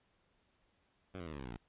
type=tone with pitch steps; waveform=10% pulse; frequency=93.9 / 86.11 / 78.96 / 72.41 / 66.4 / 60.89 / 55.83 Hz; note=F#2 / F2 / D#2 / D2 / C2 / B1 / A1; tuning=+26 / -24 / +26 / -24 / +26 / -24 / +26 cents; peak=-35 dBFS; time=1.14-1.574 s; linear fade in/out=5 ms; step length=62 ms; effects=pink hiss -75 dBFS RMS until 1.68 s + resampled to 8000 Hz